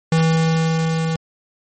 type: tone with level ramp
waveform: square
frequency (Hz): 162.1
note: E3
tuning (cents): -29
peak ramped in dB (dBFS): -13 to -19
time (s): 0.12-1.16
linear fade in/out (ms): 2
effects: MP3 32 kbps

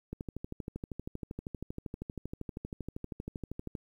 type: click train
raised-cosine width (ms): 3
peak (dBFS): -25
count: 47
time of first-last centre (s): 0.13-3.752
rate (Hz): 12.7
effects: 10-bit

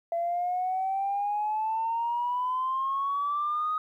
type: exponential sweep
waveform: sine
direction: up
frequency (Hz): 674 to 1257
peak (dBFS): -25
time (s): 0.12-3.78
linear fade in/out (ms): 2
effects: tanh soft clip ceiling -21 dBFS + 11-bit

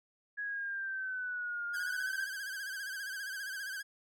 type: linear two-way sweep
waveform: sine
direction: down then up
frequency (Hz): 1672 to 1409 to 1579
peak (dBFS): -35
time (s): 0.37-2.26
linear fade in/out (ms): 20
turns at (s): 1.67
type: tone with vibrato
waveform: 45% pulse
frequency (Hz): 1584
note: G6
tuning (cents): +18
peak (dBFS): -38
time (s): 1.73-3.83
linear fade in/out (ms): 20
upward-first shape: sine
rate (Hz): 15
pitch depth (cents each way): 80
effects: none

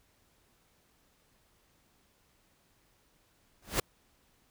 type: noise with exponential growth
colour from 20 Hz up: pink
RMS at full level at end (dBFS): -24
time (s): 3.62-3.8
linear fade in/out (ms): 5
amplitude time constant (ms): 37
effects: pink hiss -69 dBFS RMS until 4.5 s

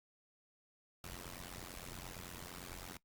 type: noise with amplitude modulation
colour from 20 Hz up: pink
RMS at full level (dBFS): -45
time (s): 1.04-2.97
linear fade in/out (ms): 2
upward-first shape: sine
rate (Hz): 88.9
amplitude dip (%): 95
effects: noise-tail reverb RT60 0.1 s tail -21 dB re dry + Opus 48 kbps

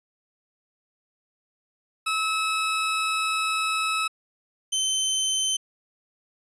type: tone pair in turn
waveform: 20% pulse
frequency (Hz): 1296 / 3082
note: E6 / G7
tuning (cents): -30 / -30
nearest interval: octave + minor third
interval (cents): 1500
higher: second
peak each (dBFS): -18 / -17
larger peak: second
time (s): 2.06-4.08 / 4.72-5.57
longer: first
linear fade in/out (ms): 10
effects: resampled to 22050 Hz

